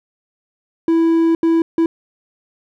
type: tone bursts at uneven times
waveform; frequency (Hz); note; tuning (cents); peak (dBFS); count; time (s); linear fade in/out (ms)
triangle; 329.6; E4; 0; -9; 3; 0.88-1.35 / 1.43-1.62 / 1.78-1.86; 2
effects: none